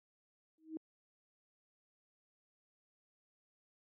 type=tone with exponential growth; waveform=sine; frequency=317.5 Hz; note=D#4; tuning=35 cents sharp; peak=-35 dBFS; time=0.58-0.77 s; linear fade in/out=1 ms; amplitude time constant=41 ms; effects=high-pass 200 Hz 12 dB/octave